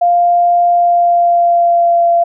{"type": "tone with pitch glide", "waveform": "sine", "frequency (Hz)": [698.5, 685.7], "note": ["F5", "F5"], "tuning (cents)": [0, -32], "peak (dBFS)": -7, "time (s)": [0.01, 2.24], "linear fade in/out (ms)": 10, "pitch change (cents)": -32, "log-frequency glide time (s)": [0.69, 2.05], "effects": []}